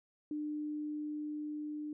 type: tone with level ramp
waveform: sine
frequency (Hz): 300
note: D4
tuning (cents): +37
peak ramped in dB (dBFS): -35 to -38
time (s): 0.31-1.93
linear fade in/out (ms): 2
effects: none